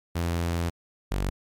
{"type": "tone pair in turn", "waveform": "sawtooth", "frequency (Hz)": [85.1, 47.76], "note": ["F2", "G1"], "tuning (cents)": [-44, -44], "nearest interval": "minor seventh", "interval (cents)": 1000, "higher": "first", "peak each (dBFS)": -21, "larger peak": "neither", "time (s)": [[0.15, 0.7], [1.11, 1.3]], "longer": "first", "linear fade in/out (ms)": 10, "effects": ["MP3 96 kbps"]}